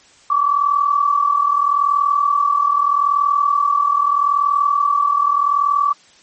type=tone pair together; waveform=sine; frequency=1116 / 1156.8 Hz; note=C#6 / D6; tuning=+11 / -27 cents; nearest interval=minor second; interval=62 cents; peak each=-18 / -14 dBFS; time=0.3-5.93 s; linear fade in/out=5 ms; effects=white hiss -49 dBFS RMS until 6.22 s + MP3 32 kbps